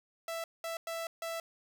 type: tone bursts at uneven times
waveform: sawtooth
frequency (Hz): 662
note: E5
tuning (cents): +7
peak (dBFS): -32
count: 4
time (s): 0.28-0.44 / 0.64-0.77 / 0.87-1.07 / 1.22-1.4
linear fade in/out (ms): 2
effects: none